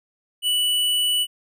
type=tone; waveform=square; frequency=2960 Hz; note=F#7; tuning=in tune; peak=-19 dBFS; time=0.42-1.27 s; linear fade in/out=50 ms; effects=none